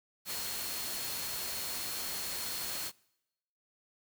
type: tone in noise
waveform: sine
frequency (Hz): 4297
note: C8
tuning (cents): +45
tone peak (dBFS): -44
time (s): 0.25-2.92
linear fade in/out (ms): 50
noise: white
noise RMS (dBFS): -38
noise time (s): 0.25-2.92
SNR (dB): -9
effects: noise-tail reverb RT60 0.9 s tail -25 dB re dry